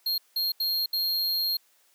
square tone bursts at uneven times, 4232 Hz, C8, 19 cents sharp, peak -25 dBFS, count 4, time 0.06-0.18 / 0.36-0.52 / 0.6-0.86 / 0.93-1.57 s, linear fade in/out 5 ms, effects white hiss -64 dBFS RMS until 1.94 s + high-pass 400 Hz 12 dB/octave

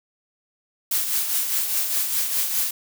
blue noise with tremolo, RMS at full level -21 dBFS, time 0.91-2.71 s, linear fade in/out 5 ms, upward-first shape triangle, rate 4.9 Hz, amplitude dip 55%, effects none

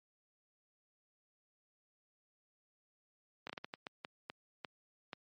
slowing click train, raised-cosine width 0.3 ms, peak -26 dBFS, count 11, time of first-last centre 3.47-5.132 s, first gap 25 ms, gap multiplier 1.39, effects high-pass 150 Hz 12 dB/octave + MP3 48 kbps

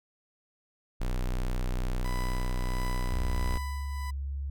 square tone, 31.1 Hz, B0, 13 cents sharp, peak -28 dBFS, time 1-3.58 s, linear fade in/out 10 ms
30% pulse tone with tremolo, 995 Hz, B5, 13 cents sharp, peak -34 dBFS, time 2.04-4.11 s, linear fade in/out 10 ms, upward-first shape triangle, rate 1.5 Hz, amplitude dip 65%
sine tone with vibrato, 69.3 Hz, C#2, in tune, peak -31 dBFS, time 3.12-4.5 s, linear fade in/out 5 ms, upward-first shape triangle, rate 1.7 Hz, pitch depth 10 cents each way
effects none

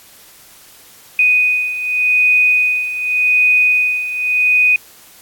sine beating tone pair, 2489 / 2489.86 Hz, D#7 / D#7, 0 / +1 cents, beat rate 0.86 Hz, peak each -17 / -12 dBFS, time 1.19-4.76 s, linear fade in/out 2 ms, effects white hiss -43 dBFS RMS until 5.21 s + AAC 64 kbps

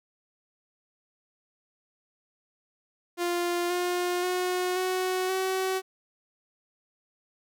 sawtooth tone with pitch steps, 349.2 / 356.1 / 363.2 / 370.4 / 377.7 Hz, F4 / F4 / F#4 / F#4 / F#4, 0 / +34 / -32 / +2 / +36 cents, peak -22 dBFS, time 3.17-5.82 s, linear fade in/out 50 ms, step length 530 ms, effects none

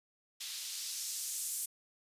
blue noise with band-pass filter sweep, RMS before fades -40 dBFS, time 0.4-1.66 s, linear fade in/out 10 ms, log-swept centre 3600 to 8900 Hz, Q 1.3, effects resampled to 32000 Hz

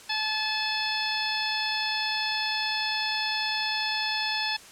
harmonic tone, 865 Hz, A5, 30 cents flat, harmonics 1 / 2 / 3 / 4 / 5 / 6, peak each -33 / -33 / -33 / -33 / -33 / -33 dBFS, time 0.09-4.57 s, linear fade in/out 10 ms, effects white hiss -48 dBFS RMS until 4.71 s + low-pass 9000 Hz 12 dB/octave

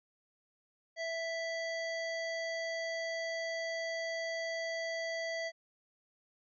harmonic tone, 659.3 Hz, E5, in tune, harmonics 1 / 3 / 5 / 7 / 9 / 10, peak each -37 / -39 / -51 / -47 / -56 / -56 dBFS, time 0.96-5.52 s, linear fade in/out 50 ms, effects none

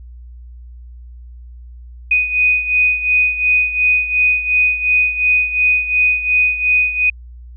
sine beating tone pair, 2489 / 2491.8 Hz, D#7 / D#7, 0 / +2 cents, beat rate 2.8 Hz, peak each -13 / -18 dBFS, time 2.11-7.1 s, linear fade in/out 5 ms, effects added 60 Hz sine -33 dBFS peak until 7.56 s

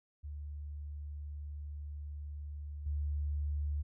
sine tone with level steps, 73.42 Hz, D2, in tune, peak -40 / -32 dBFS, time 0.23-3.83 s, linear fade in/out 20 ms, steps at 2.86 s, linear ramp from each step 5 ms, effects none

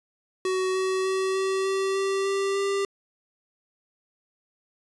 square tone with pitch steps, 374.1 / 377.1 / 380.2 / 383.3 / 386.4 / 389.5 / 392.7 / 395.9 Hz, F#4 / F#4 / F#4 / G4 / G4 / G4 / G4 / G4, +19 / +33 / +47 / -39 / -25 / -11 / +3 / +17 cents, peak -24 dBFS, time 0.45-2.85 s, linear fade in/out 2 ms, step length 300 ms, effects resampled to 22050 Hz

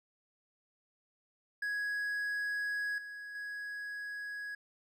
triangle tone with level steps, 1665 Hz, G#6, 4 cents sharp, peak -31 / -41 / -37 dBFS, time 1.62-4.55 s, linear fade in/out 5 ms, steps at 2.98 / 3.35 s, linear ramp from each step 2 ms, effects none

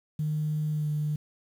sine tone with pitch glide, 152.7 to 150.16 Hz, D#3 to D3, -32 to +39 cents, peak -25 dBFS, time 0.19-1.16 s, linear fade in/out 5 ms, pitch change -29 cents, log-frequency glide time 0.72-0.87 s, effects tanh soft clip ceiling -21 dBFS + 9-bit

